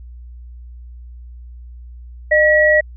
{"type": "tone pair together", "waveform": "sine", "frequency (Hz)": [609, 1921.8], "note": ["D#5", "B6"], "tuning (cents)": [-37, -48], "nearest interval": "octave + minor sixth", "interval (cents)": 1989, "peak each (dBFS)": -12, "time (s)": [2.31, 2.81], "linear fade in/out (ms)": 10, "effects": ["added 60 Hz sine -33 dBFS peak until 2.96 s"]}